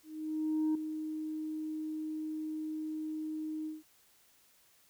sine tone with ADSR envelope, 311.1 Hz, D#4, in tune, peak -25 dBFS, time 0.03-3.83 s, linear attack 720 ms, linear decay 4 ms, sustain -10 dB, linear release 170 ms, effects tanh soft clip ceiling -26 dBFS + white hiss -66 dBFS RMS until 4.89 s

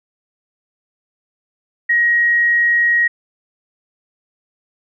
sine tone, 1890 Hz, A#6, 23 cents sharp, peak -11 dBFS, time 1.89-3.08 s, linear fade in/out 10 ms, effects none

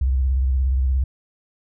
sine tone with vibrato, 65.41 Hz, C2, in tune, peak -16 dBFS, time 0.01-1.04 s, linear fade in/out 5 ms, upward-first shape square, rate 17 Hz, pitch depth 82 cents each way, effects none

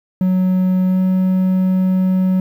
triangle tone with pitch glide, 185 to 186.29 Hz, F#3 to F#3, 0 to +12 cents, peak -10 dBFS, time 0.21-2.4 s, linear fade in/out 2 ms, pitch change +12 cents, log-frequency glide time 0.87-0.99 s, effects 8-bit

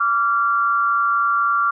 sine tone pair together, 1158 / 1381.9 Hz, D6 / F6, -25 / -19 cents, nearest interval minor third, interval 306 cents, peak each -18 dBFS, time 0-1.71 s, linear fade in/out 10 ms, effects none

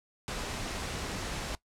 pink noise, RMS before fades -36 dBFS, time 0.28-1.55 s, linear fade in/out 0 ms, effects noise-tail reverb RT60 0.1 s tail -19 dB re dry + low-pass 8000 Hz 12 dB/octave

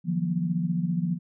sine tone cluster, 151.2 / 172.3 / 187.2 / 237.5 Hz, D#3 / F3 / F#3 / A#3, -49 / -23 / +20 / +33 cents, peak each -33 / -25 / -33 / -34 dBFS, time 0.04-1.19 s, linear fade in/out 50 ms, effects none

